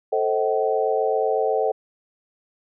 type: chord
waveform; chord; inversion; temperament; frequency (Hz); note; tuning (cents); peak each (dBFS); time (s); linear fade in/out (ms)
sine; A diminished seventh; none; just; 440 / 528 / 633.6 / 760.3; A4 / C5 / Eb5 / Gb5; 0 / +16 / +31 / +47; -22 / -25 / -26 / -25; 0.12-1.72; 10
effects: none